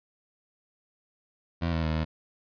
20% pulse tone with pitch steps, 85 / 81.4 / 78.8 / 79.3 Hz, F2 / E2 / D#2 / D#2, -46 / -21 / +23 / +33 cents, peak -21 dBFS, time 1.61-2.05 s, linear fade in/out 20 ms, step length 110 ms, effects resampled to 11025 Hz

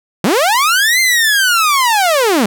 sawtooth linear two-way sweep, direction up then down, 154.1 to 2108 to 187.6 Hz, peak -6 dBFS, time 0.24-2.46 s, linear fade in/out 2 ms, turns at 1 s, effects none

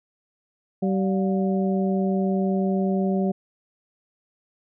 harmonic tone with a mistuned harmonic, 192 Hz, G3, 36 cents flat, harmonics 1 / 2 / 3 / 4, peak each -21 / -27 / -31 / -33 dBFS, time 0.82-3.32 s, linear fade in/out 10 ms, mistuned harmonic 4, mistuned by -120 cents, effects none

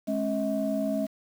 sine tone cluster, 211.5 / 272.2 / 639 Hz, G#3 / C#4 / D#5, +32 / -31 / +46 cents, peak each -29 dBFS, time 0.07-1.07 s, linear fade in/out 20 ms, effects tanh soft clip ceiling -17 dBFS + 8-bit

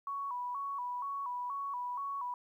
sine tone with vibrato, 1046.5 Hz, C6, in tune, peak -35 dBFS, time 0.07-2.34 s, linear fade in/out 2 ms, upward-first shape square, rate 2.1 Hz, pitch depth 110 cents each way, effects 12-bit

